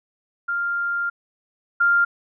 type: tone pair in turn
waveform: sine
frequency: 1396.9 / 1396.9 Hz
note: F6 / F6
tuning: 0 / 0 cents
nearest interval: unison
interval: 0 cents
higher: neither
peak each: -21 / -14 dBFS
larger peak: second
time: 0.48-1.1 / 1.8-2.05 s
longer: first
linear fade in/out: 10 ms
effects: none